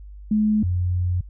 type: tone pair in turn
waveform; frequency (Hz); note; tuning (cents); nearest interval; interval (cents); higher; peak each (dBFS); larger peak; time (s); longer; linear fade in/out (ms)
sine; 213.2 / 89.64; G#3 / F2; +46 / +46; octave + minor third; 1500; first; -16 / -19; first; 0.31-0.63 / 0.63-1.21; second; 5
effects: added 50 Hz sine -37 dBFS peak until 1.29 s